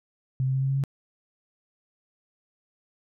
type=tone with pitch steps; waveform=sine; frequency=130.81 / 132.1 / 133.4 / 134.72 / 136.05 / 137.39 Hz; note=C3 / C3 / C3 / C#3 / C#3 / C#3; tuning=0 / +17 / +34 / -49 / -32 / -15 cents; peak=-22 dBFS; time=0.4-0.838 s; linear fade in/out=0 ms; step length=73 ms; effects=none